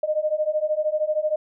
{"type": "beating tone pair", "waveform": "sine", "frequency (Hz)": [606, 619], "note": ["D#5", "D#5"], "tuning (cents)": [-46, -9], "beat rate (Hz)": 13, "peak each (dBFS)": [-24, -23], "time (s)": [0.03, 1.36], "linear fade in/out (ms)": 5, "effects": []}